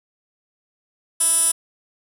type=tone with band-pass filter; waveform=15% pulse; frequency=329.6 Hz; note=E4; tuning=in tune; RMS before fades=-18 dBFS; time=1.2-1.52 s; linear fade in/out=10 ms; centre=9800 Hz; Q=9.5; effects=none